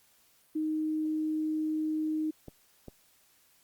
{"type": "tone", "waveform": "sine", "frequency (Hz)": 311.1, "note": "D#4", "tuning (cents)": 0, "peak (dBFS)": -28, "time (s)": [0.55, 2.31], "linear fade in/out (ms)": 10}
{"type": "clicks", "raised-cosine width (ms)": 2, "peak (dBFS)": -30, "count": 2, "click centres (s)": [2.483, 2.883]}
{"effects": ["white hiss -65 dBFS RMS until 3.63 s", "Opus 48 kbps"]}